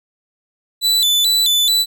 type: tone with vibrato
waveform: 40% pulse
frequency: 3729 Hz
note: A#7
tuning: in tune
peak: -11 dBFS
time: 0.81-1.86 s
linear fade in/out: 50 ms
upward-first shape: square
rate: 2.3 Hz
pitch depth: 110 cents each way
effects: none